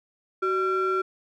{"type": "ring-modulated tone", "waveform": "triangle", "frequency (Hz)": 493.9, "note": "B4", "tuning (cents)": 0, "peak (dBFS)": -17, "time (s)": [0.42, 1.02], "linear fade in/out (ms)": 10, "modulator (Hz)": 870, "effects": []}